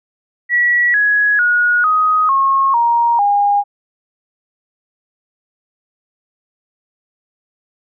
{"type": "tone with pitch steps", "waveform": "sine", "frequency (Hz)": [1934, 1673.9, 1448.9, 1254, 1085.4, 939.5, 813.1], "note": ["B6", "G#6", "F#6", "D#6", "C#6", "A#5", "G#5"], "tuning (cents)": [-37, 13, -37, 13, -37, 13, -37], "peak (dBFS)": -10, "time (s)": [0.49, 3.64], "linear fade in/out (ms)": 50, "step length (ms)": 450, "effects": []}